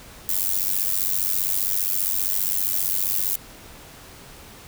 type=noise with amplitude modulation; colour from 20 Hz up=violet; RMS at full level=-19 dBFS; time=0.29-3.36 s; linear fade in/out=2 ms; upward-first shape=sine; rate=95.1 Hz; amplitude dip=100%; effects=pink hiss -44 dBFS RMS until 4.67 s